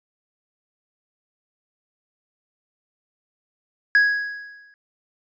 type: tone with exponential decay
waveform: triangle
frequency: 1661.2 Hz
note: G#6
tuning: in tune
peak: -9 dBFS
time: 3.95-4.74 s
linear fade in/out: 1 ms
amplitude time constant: 170 ms
effects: resampled to 16000 Hz